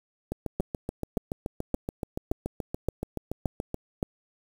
two click trains, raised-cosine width 2 ms, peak -13 / -17 dBFS, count 7 / 25, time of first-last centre 0.6-4.029 / 0.32-3.744 s, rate 1.75 / 7.01 Hz, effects 7-bit

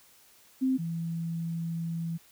sine tone pair in turn, 261.6 / 166.23 Hz, C4 / E3, 0 / +15 cents, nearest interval minor sixth, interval 785 cents, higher first, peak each -23 / -30 dBFS, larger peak first, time 0.61-0.78 / 0.78-2.18 s, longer second, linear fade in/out 20 ms, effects white hiss -59 dBFS RMS until 2.31 s

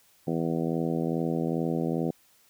harmonic tone, 82.41 Hz, E2, in tune, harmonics 2 / 3 / 4 / 5 / 6 / 7 / 8 / 9, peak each -30 / -31 / -32 / -35 / -35 / -41 / -41 / -41 dBFS, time 0.27-2.11 s, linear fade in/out 5 ms, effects white hiss -62 dBFS RMS until 2.49 s

